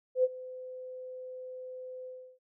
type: tone with ADSR envelope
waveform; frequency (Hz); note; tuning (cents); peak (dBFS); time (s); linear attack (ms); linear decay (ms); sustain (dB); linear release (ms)
sine; 510; C5; -44; -20; 0.15-2.39; 88; 37; -20; 330
effects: none